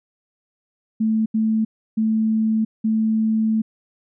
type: tone bursts at uneven times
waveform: sine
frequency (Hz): 220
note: A3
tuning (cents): 0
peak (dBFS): -16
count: 4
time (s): 1-1.26 / 1.34-1.65 / 1.97-2.65 / 2.84-3.62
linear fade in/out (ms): 10
effects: none